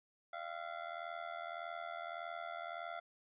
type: tone with amplitude modulation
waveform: 25% pulse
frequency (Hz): 686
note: F5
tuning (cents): -31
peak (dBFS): -35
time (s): 0.33-3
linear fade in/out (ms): 5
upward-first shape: sine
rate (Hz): 81.7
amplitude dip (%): 80
effects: resampled to 8000 Hz